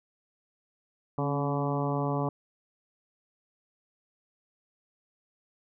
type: harmonic tone with a mistuned harmonic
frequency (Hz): 143.1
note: D3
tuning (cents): -45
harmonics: 1 / 2 / 3 / 4 / 5 / 6 / 7 / 8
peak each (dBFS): -30 / -33 / -35 / -36 / -37 / -38 / -38 / -39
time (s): 1.18-2.29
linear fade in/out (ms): 2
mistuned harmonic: 2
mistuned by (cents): -48
effects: none